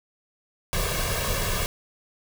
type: noise with comb filter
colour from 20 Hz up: pink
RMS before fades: -26 dBFS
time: 0.73-1.66 s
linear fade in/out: 0 ms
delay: 1.8 ms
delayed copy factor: +0.75
effects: none